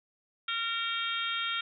harmonic tone, 460 Hz, A#4, 23 cents flat, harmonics 3 / 4 / 5 / 6 / 7 / 8, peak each -34 / -42 / -38 / -41 / -35 / -38 dBFS, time 0.48-1.61 s, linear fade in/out 5 ms, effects none

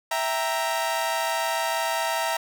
sawtooth chord, E diminished, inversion none, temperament equal, 659.3 / 784 / 932.3 Hz, E5 / G5 / Bb5, 0 / 0 / 0 cents, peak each -24 / -28 / -23 dBFS, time 0.11-2.37 s, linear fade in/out 5 ms, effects none

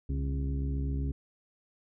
harmonic tone with a mistuned harmonic, 67.9 Hz, C#2, 35 cents flat, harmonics 1 / 2 / 3 / 4 / 5 / 6, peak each -30 / -35 / -47 / -39 / -52 / -48 dBFS, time 0.09-1.12 s, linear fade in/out 5 ms, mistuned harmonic 2, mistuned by +72 cents, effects none

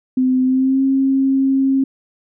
sine tone with pitch glide, 257 to 268.8 Hz, C4 to C4, -31 to +47 cents, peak -12 dBFS, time 0.17-1.84 s, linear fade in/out 5 ms, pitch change +78 cents, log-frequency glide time 0.44-0.82 s, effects none

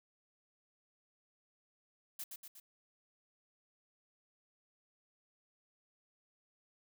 blue noise with echo, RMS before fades -43 dBFS, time 2.19-2.24 s, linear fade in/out 5 ms, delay 120 ms, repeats 3, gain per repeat -4 dB, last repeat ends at 2.6 s, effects none

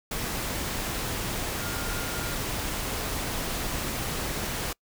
sine tone in noise, 1411 Hz, F6, 17 cents sharp, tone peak -39 dBFS, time 1.6-2.34 s, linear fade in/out 5 ms, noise pink, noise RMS -31 dBFS, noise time 0.11-4.73 s, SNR -11 dB, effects noise-tail reverb RT60 0.1 s tail -26 dB re dry

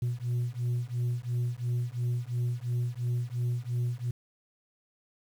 sine beating tone pair, 120 / 122.9 Hz, B2 / B2, -49 / -8 cents, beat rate 2.9 Hz, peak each -29 dBFS, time 0.02-4.11 s, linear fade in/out 5 ms, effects tanh soft clip ceiling -25 dBFS + 9-bit

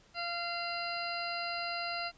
harmonic tone, 690 Hz, F5, 21 cents flat, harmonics 1 / 2 / 3 / 4 / 6 / 7, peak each -39 / -40 / -43 / -42 / -42 / -43 dBFS, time 0.14-2.12 s, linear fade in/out 50 ms, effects pink hiss -63 dBFS RMS until 2.17 s + resampled to 16000 Hz

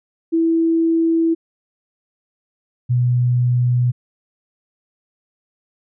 sine tone pair in turn, 328.9 / 123.2 Hz, E4 / B2, -4 / -4 cents, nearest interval octave + perfect fourth, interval 1700 cents, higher first, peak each -13 dBFS, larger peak neither, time 0.32-1.35 / 2.89-3.92 s, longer neither, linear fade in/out 20 ms, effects none

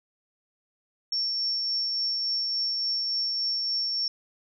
sine tone with tremolo, 5460 Hz, F8, 40 cents flat, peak -24 dBFS, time 1.12-4.08 s, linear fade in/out 2 ms, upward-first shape triangle, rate 3.5 Hz, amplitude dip 25%, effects none

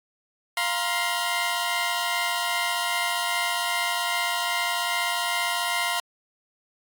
15% pulse chord, F suspended fourth, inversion none, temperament equal with one note detuned, 698.5 / 951.4 / 1046.5 Hz, F5 / Bb5 / C6, 0 / +35 / 0 cents, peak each -22 dBFS, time 0.57-6 s, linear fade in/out 2 ms, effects AAC 64 kbps

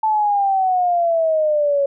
sine exponential sweep, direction down, 880 to 554.4 Hz, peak -14 dBFS, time 0.03-1.86 s, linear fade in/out 5 ms, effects none

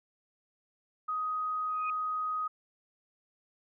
sine tone, 1253 Hz, D#6, 12 cents sharp, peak -30 dBFS, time 1.08-2.48 s, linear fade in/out 10 ms
sine tone with exponential growth, 2489 Hz, D#7, in tune, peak -34 dBFS, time 1.68-1.9 s, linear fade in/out 2 ms, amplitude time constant 47 ms
effects none

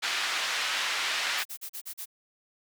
pink band-pass noise, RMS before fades -30 dBFS, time 0.02-1.44 s, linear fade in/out 20 ms, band 1500 to 4500 Hz, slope 12 dB/octave
blue noise bursts, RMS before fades -38 dBFS, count 6, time 1.37-2.058 s, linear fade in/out 20 ms, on 83 ms, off 38 ms
effects none

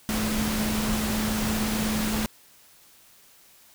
sine tone in noise, 215.6 Hz, A3, 35 cents flat, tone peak -26 dBFS, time 0.09-2.26 s, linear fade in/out 0 ms, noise pink, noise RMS -29 dBFS, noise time 0.09-2.26 s, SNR 0 dB, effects white hiss -55 dBFS RMS until 3.74 s

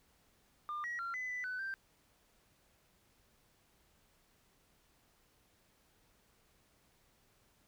sine tone with pitch steps, 1200 / 1912 / 1376 / 2011 / 1991 / 1502 / 1569 Hz, D6 / A#6 / F6 / B6 / B6 / F#6 / G6, +37 / +43 / -26 / +31 / +14 / +26 / +1 cents, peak -36 dBFS, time 0.69-1.74 s, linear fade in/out 0 ms, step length 150 ms, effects tanh soft clip ceiling -35 dBFS + pink hiss -71 dBFS RMS until 7.67 s

